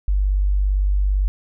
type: tone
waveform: sine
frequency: 48.86 Hz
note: G1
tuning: 5 cents flat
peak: -15 dBFS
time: 0.08-1.28 s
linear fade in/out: 0 ms
effects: none